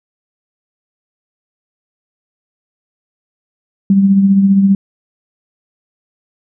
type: tone with tremolo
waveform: sine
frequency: 196 Hz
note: G3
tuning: in tune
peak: -4 dBFS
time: 3.9-4.75 s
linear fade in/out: 2 ms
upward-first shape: triangle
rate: 15 Hz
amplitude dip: 50%
effects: none